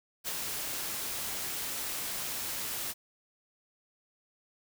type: noise with ADSR envelope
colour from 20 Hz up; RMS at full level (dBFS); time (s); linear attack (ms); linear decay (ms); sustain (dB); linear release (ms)
white; -33; 0.24-2.94; 41; 17; -3; 34
effects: none